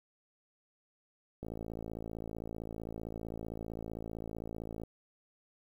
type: click train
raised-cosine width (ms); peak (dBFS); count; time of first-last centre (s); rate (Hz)
2; -28; 190; 1.43-4.835; 55.5
effects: 10-bit